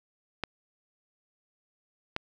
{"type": "clicks", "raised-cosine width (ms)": 0.3, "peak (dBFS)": -14, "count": 2, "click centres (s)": [0.437, 2.164], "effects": []}